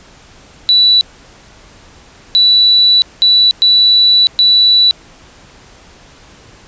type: tone bursts at uneven times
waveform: sine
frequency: 3951 Hz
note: B7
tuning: in tune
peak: -5 dBFS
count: 5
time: 0.69-1.01 / 2.35-3.02 / 3.22-3.51 / 3.62-4.27 / 4.39-4.91 s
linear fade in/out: 0 ms
effects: pink hiss -41 dBFS RMS until 6.67 s + resampled to 16000 Hz